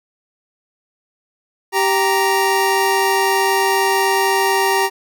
25% pulse tone pair together, 389.7 / 932.3 Hz, G4 / A#5, -10 / 0 cents, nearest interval octave + minor third, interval 1510 cents, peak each -13 dBFS, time 1.72-4.9 s, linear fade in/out 50 ms, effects none

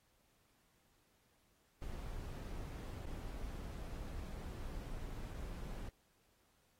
brown noise with dropouts, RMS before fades -45 dBFS, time 1.82-5.89 s, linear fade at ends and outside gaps 2 ms, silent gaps 3.057-3.067 / 5.338-5.342 s, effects pink hiss -75 dBFS RMS until 6.79 s + AAC 48 kbps

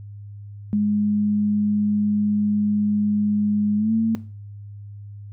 sine tone with pitch glide, 208 to 224.2 Hz, G#3 to A3, +3 to +33 cents, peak -17 dBFS, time 0.73-4.15 s, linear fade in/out 0 ms, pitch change +130 cents, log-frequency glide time 3.77-3.93 s, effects noise-tail reverb RT60 0.4 s tail -18 dB re dry + added 102 Hz sine -35 dBFS peak until 5.32 s

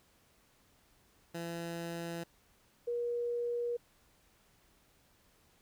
15% pulse / sine tone pair in turn, 168.9 / 477.7 Hz, E3 / A#4, +42 / +42 cents, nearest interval octave + tritone, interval 1800 cents, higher second, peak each -32 / -32 dBFS, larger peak neither, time 1.34-2.24 / 2.87-3.77 s, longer neither, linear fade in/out 10 ms, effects pink hiss -68 dBFS RMS until 5.61 s

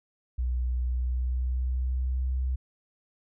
sine tone with pitch glide, 61.74 to 64.18 Hz, B1 to C2, 0 to -33 cents, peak -25 dBFS, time 0.38-2.56 s, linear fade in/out 10 ms, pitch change +67 cents, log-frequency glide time 0.83-2.29 s, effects none

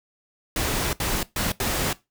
pink noise bursts at uneven times, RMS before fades -25 dBFS, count 4, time 0.56-0.93 / 1-1.23 / 1.36-1.52 / 1.6-1.93 s, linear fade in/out 2 ms, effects noise-tail reverb RT60 0.2 s tail -18 dB re dry

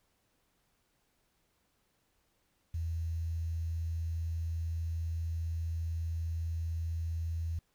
sine tone with quantisation, 82.41 Hz, E2, in tune, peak -32 dBFS, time 2.74-7.59 s, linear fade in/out 5 ms, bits 10, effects pink hiss -75 dBFS RMS until 7.74 s

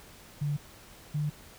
sine tone pair in turn, 145.7 / 148.85 Hz, D3 / D3, -13 / +24 cents, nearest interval unison, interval 37 cents, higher second, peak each -27 / -27 dBFS, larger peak neither, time 0.41-0.57 / 1.14-1.3 s, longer neither, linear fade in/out 10 ms, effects pink hiss -52 dBFS RMS until 1.58 s

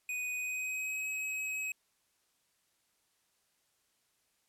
square tone with pitch glide, 2489 to 2549 Hz, D#7 to D#7, 0 to +41 cents, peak -35 dBFS, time 0.09-1.72 s, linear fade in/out 2 ms, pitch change +41 cents, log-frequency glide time 0.35-1.02 s, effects white hiss -75 dBFS RMS until 4.48 s + low-pass 12000 Hz 12 dB/octave

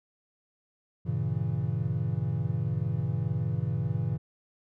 triangle chord, G diminished seventh, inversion none, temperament equal with one note detuned, 98 / 116.54 / 138.59 / 163.39 Hz, G2 / Bb2 / Db3 / Fb3, 0 / 0 / 0 / -15 cents, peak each -32 / -29 / -30 / -31 dBFS, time 1.05-4.18 s, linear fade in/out 20 ms, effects none

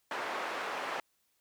white band-pass noise, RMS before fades -37 dBFS, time 0.11-1 s, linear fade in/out 2 ms, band 460 to 1400 Hz, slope 12 dB/octave, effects white hiss -75 dBFS RMS until 1.4 s

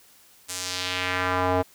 square tone with band-pass filter sweep, 91.5 Hz, F#2, 19 cents flat, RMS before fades -26 dBFS, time 0.48-1.63 s, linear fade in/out 20 ms, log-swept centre 8700 to 630 Hz, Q 1.4, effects white hiss -55 dBFS RMS until 1.74 s

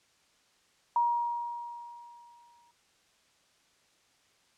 sine tone with exponential decay, 949 Hz, A#5, 31 cents sharp, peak -22 dBFS, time 0.96-2.71 s, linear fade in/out 2 ms, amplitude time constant 380 ms, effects white hiss -67 dBFS RMS until 4.57 s + low-pass 7000 Hz 12 dB/octave

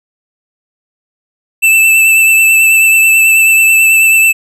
square tone with vibrato, 2648 Hz, E7, 7 cents sharp, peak -5 dBFS, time 1.62-4.33 s, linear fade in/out 20 ms, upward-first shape triangle, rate 9.2 Hz, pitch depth 25 cents each way, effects none

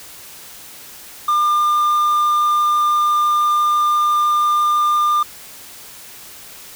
triangle tone, 1201 Hz, D6, 38 cents sharp, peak -11 dBFS, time 1.28-5.23 s, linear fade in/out 5 ms, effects white hiss -38 dBFS RMS until 6.75 s

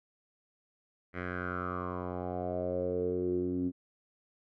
10% pulse tone with low-pass filter sweep, 90 Hz, F#2, 47 cents flat, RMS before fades -34 dBFS, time 1.13-3.72 s, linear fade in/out 50 ms, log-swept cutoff 1900 to 270 Hz, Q 6.1, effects none

